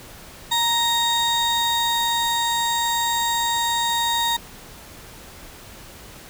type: tone pair together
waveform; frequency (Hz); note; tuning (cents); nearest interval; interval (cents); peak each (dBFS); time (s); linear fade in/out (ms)
35% pulse; 932.3 / 3729; A#5 / A#7; 0 / 0; 2 octaves; 2400; -20; 0.51-4.37; 10
effects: pink hiss -42 dBFS RMS until 6.29 s